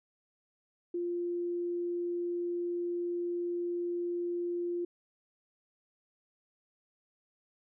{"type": "tone", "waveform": "sine", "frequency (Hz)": 348.6, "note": "F4", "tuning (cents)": -3, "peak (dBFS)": -31, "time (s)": [0.94, 4.85], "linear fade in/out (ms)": 5, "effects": []}